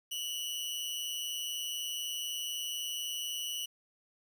sawtooth tone with amplitude modulation, 2944 Hz, F#7, 9 cents flat, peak -29 dBFS, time 0.11-3.66 s, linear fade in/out 10 ms, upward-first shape sine, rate 160 Hz, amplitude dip 65%, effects 10-bit

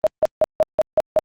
sine tone bursts, 625 Hz, D#5, 8 cents sharp, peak -11 dBFS, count 7, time 0.04-1.189 s, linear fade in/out 0 ms, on 27 ms, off 160 ms, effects Opus 24 kbps

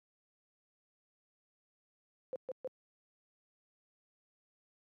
sine tone bursts, 517 Hz, C5, 21 cents flat, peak -36 dBFS, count 3, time 2.33-2.674 s, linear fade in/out 0 ms, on 28 ms, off 130 ms, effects high-pass 150 Hz 12 dB/octave

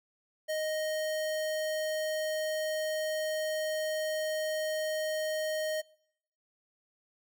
square tone, 622.3 Hz, D#5, in tune, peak -31 dBFS, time 0.48-5.82 s, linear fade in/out 20 ms, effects noise-tail reverb RT60 0.7 s tail -24 dB re dry

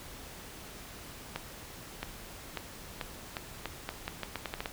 accelerating click train, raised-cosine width 0.3 ms, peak -18 dBFS, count 14, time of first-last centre 1.36-4.658 s, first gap 670 ms, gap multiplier 0.81, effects pink hiss -47 dBFS RMS until 4.72 s

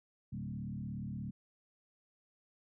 sine tone with frequency modulation, 164 Hz, E3, 9 cents flat, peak -38 dBFS, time 0.32-1.31 s, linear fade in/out 10 ms, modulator 36.9 Hz, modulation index 1.8, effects none

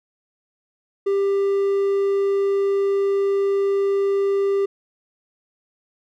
triangle tone, 396 Hz, G4, 18 cents sharp, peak -15 dBFS, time 1.06-4.66 s, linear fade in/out 10 ms, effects none

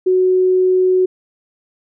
sine tone, 370 Hz, F#4, in tune, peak -10 dBFS, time 0.06-1.06 s, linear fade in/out 10 ms, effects none

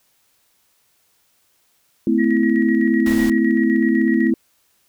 sine chord, A minor, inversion none, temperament equal with one note detuned, 220 / 255.5 / 329.6 Hz, A3 / C4 / E4, 0 / -41 / 0 cents, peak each -18 dBFS, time 2.07-4.34 s, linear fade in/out 2 ms
sine tone with tremolo, 1906 Hz, A#6, 38 cents sharp, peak -24 dBFS, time 2.18-4.31 s, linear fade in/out 20 ms, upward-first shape square, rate 7.9 Hz, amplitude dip 50%
pink noise, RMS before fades -30 dBFS, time 3.06-3.3 s, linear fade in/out 2 ms
effects white hiss -62 dBFS RMS until 4.88 s

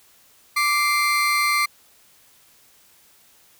35% pulse tone pair together, 1174 / 2092 Hz, D6 / C7, -1 / -1 cents, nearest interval minor seventh, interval 1000 cents, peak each -19 dBFS, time 0.56-1.66 s, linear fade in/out 10 ms, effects white hiss -55 dBFS RMS until 3.59 s

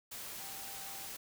sine tone in noise, 784 Hz, G5, in tune, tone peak -53 dBFS, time 0.39-1.07 s, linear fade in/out 10 ms, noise white, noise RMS -45 dBFS, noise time 0.11-1.17 s, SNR -11 dB, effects none

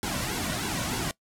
pink noise with flanger, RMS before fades -30 dBFS, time 0.03-1.11 s, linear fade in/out 0 ms, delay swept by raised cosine 1.6 to 2.44 ms, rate 3.2 Hz, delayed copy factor -0.8, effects noise-tail reverb RT60 0.1 s tail -21 dB re dry + low-pass 12000 Hz 12 dB/octave

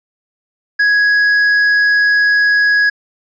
triangle tone with tanh clipping, 1666 Hz, G#6, 5 cents sharp, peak -10 dBFS, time 0.79-2.9 s, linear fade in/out 10 ms, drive 10 dB, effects resampled to 16000 Hz

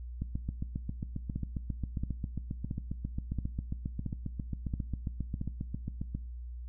two click trains, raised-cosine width 5 ms, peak -22 / -21 dBFS, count 45 / 7, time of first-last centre 0.22-6.15 / 1.36-5.414 s, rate 7.42 / 1.48 Hz, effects noise-tail reverb RT60 0.5 s tail -19 dB re dry + added 60 Hz sine -39 dBFS peak until 6.68 s

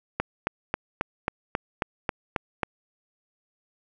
click train, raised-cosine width 0.5 ms, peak -9 dBFS, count 10, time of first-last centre 0.2-2.632 s, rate 3.7 Hz, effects none

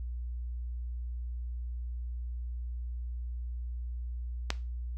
click, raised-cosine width 0.2 ms, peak -11 dBFS, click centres 4.504 s, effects noise-tail reverb RT60 0.3 s tail -17 dB re dry + added 60 Hz sine -34 dBFS peak until 4.97 s

